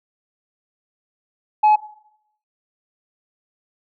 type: tone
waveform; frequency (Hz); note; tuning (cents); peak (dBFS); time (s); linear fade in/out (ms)
sine; 850; G#5; +40; -8; 1.63-1.76; 10
effects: noise-tail reverb RT60 0.7 s tail -17 dB re dry + tanh soft clip ceiling -9 dBFS